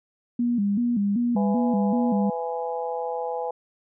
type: tone with vibrato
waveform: sine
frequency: 220 Hz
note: A3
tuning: in tune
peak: -20 dBFS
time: 0.39-2.3 s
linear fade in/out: 5 ms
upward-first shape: square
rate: 2.6 Hz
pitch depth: 150 cents each way
type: harmonic tone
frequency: 166.4 Hz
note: E3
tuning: 17 cents sharp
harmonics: 3 / 4 / 5 / 6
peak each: -29 / -34 / -30 / -42 dBFS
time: 1.36-3.51 s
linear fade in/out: 5 ms
effects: none